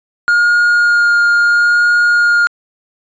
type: tone with vibrato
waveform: triangle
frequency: 1421 Hz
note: F6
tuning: 30 cents sharp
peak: -6 dBFS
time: 0.28-2.47 s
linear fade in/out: 0 ms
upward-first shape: sine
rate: 0.75 Hz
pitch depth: 10 cents each way
effects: resampled to 16000 Hz